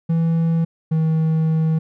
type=tone pair in turn; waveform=triangle; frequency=164.9 / 159.56 Hz; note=E3 / D#3; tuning=+1 / +44 cents; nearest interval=minor second; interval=57 cents; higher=first; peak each=-13 dBFS; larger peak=neither; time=0.09-0.65 / 0.91-1.79 s; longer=second; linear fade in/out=10 ms; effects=none